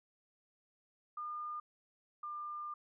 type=tone pair in turn; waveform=sine; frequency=1211 / 1199.2 Hz; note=D#6 / D6; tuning=-47 / +36 cents; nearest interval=unison; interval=17 cents; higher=first; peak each=-39 / -40 dBFS; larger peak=first; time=1.17-1.6 / 2.23-2.74 s; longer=second; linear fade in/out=5 ms; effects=none